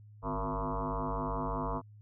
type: tone with frequency modulation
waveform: sine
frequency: 466.2 Hz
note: A#4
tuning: in tune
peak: -31 dBFS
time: 0.22-1.82 s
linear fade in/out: 50 ms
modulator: 103 Hz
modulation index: 6.6
effects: added 105 Hz sine -51 dBFS peak until 2.01 s